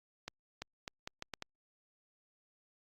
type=accelerating click train; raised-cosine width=0.2 ms; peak=-23 dBFS; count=7; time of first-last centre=0.28-1.424 s; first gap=340 ms; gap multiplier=0.76; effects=Opus 48 kbps

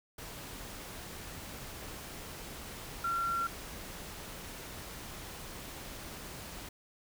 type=tone in noise; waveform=sine; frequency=1368 Hz; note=F6; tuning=36 cents flat; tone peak=-30 dBFS; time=3.04-3.47 s; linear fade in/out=5 ms; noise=pink; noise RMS=-45 dBFS; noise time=0.18-6.69 s; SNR=+12 dB; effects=none

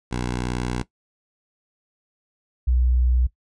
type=tone pair in turn; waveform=10% pulse / sine; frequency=61.2 / 61.88 Hz; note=B1 / B1; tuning=-15 / +4 cents; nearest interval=unison; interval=19 cents; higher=second; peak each=-16 dBFS; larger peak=neither; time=0.11-0.83 / 2.67-3.27 s; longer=first; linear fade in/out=10 ms; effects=noise-tail reverb RT60 0.1 s tail -17 dB re dry + resampled to 22050 Hz

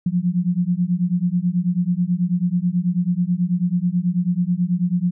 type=beating tone pair; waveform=sine; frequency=172.8 / 182 Hz; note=F3 / F#3; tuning=-18 / -28 cents; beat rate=9.2 Hz; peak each=-20 dBFS; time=0.06-5.11 s; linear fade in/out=5 ms; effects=none

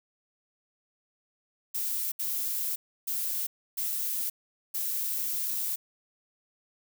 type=noise bursts at uneven times; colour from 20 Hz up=violet; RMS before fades=-31 dBFS; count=5; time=1.74-2.12 / 2.19-2.76 / 3.07-3.47 / 3.77-4.3 / 4.74-5.76 s; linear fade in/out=10 ms; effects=none

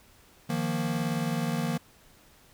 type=chord; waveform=square; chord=Eb suspended second; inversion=none; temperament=equal; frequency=155.56 / 174.61 / 233.1 Hz; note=Eb3 / F3 / Bb3; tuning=0 / 0 / 0 cents; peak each=-32 / -33 / -32 dBFS; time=0.49-1.78 s; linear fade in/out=10 ms; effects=pink hiss -58 dBFS RMS until 2.53 s

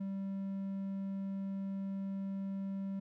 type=tone; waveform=triangle; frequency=194.9 Hz; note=G3; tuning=10 cents flat; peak=-34 dBFS; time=0-3 s; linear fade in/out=10 ms; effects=none

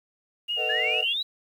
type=tone with vibrato; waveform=sine; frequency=2820 Hz; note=F7; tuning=16 cents sharp; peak=-25 dBFS; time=0.48-1.14 s; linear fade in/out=20 ms; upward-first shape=triangle; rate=4.6 Hz; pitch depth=48 cents each way
type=chord; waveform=triangle; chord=B dominant seventh; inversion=third; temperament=just; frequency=444.5 / 493.9 / 617.4 / 740.8 Hz; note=A4 / B4 / D#5 / F#5; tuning=+18 / 0 / -14 / +2 cents; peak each=-32 dBFS; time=0.56-1.05 s; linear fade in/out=50 ms
type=exponential sweep; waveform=sine; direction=up; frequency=1661.2 to 4000 Hz; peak=-25 dBFS; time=0.69-1.23 s; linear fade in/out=10 ms
effects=tanh soft clip ceiling -12 dBFS + 9-bit

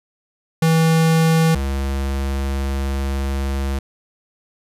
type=tone pair in turn; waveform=square; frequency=162.2 / 68.2 Hz; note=E3 / C#2; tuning=-28 / -28 cents; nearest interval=octave + minor third; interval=1500 cents; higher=first; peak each=-13 / -20 dBFS; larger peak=first; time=0.62-1.55 / 1.55-3.79 s; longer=second; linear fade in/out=5 ms; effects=resampled to 32000 Hz

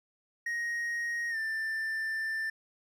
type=tone with pitch glide; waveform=triangle; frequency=1876 to 1778.9 Hz; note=A#6 to A6; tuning=+11 to +18 cents; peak=-29 dBFS; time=0.46-2.5 s; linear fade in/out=5 ms; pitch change=-93 cents; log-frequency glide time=1.3-1.37 s; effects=none

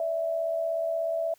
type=tone pair together; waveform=sine; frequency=582.7 / 659.3 Hz; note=D5 / E5; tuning=-14 / 0 cents; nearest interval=major second; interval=214 cents; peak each=-35 / -26 dBFS; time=0-1.34 s; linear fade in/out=2 ms; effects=white hiss -63 dBFS RMS until 1.38 s

